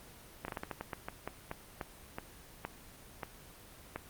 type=slowing click train; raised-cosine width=0.5 ms; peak=-22 dBFS; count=16; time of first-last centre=0.45-3.96 s; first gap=32 ms; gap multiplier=1.25; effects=pink hiss -54 dBFS RMS until 4.09 s + Opus 24 kbps